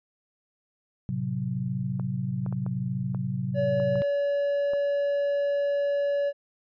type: chord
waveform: sine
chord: F# diminished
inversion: first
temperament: equal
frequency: 110 / 130.81 / 185 Hz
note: A2 / C3 / F#3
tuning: 0 / 0 / 0 cents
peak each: -35 / -29 / -31 dBFS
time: 1.09-4.02 s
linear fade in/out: 0 ms
type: clicks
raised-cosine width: 1 ms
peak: -26 dBFS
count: 8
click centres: 1.997 / 2.463 / 2.526 / 2.664 / 3.147 / 3.8 / 3.956 / 4.735 s
type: tone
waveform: triangle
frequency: 569 Hz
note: C#5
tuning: 45 cents sharp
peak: -21 dBFS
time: 3.54-6.33 s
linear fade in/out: 50 ms
effects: resampled to 11025 Hz